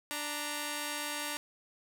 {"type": "tone pair together", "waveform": "5% pulse", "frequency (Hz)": [294.3, 932.3], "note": ["D4", "A#5"], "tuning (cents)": [4, 0], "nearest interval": "octave + minor sixth", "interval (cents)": 1996, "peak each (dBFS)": -26, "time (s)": [0.11, 1.37], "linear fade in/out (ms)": 0, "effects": []}